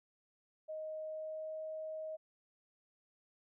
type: tone with pitch glide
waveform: sine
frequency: 625 to 629 Hz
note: D#5 to D#5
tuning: +8 to +19 cents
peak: -40 dBFS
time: 0.68-2.17 s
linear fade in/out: 20 ms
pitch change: +11 cents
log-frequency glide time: 1.04-1.6 s
effects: none